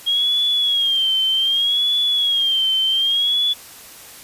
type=tone with vibrato; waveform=sine; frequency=3257 Hz; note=G#7; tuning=34 cents flat; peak=-15 dBFS; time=0.06-3.54 s; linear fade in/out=20 ms; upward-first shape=sine; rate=0.65 Hz; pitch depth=90 cents each way; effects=white hiss -40 dBFS RMS until 4.23 s + resampled to 32000 Hz